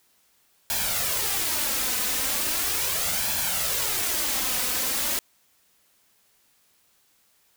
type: noise with flanger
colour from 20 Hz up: white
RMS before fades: -26 dBFS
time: 0.7-5.19 s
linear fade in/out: 0 ms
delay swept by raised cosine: 1.2 to 4 ms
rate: 0.38 Hz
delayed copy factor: +0.55
effects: white hiss -64 dBFS RMS until 7.56 s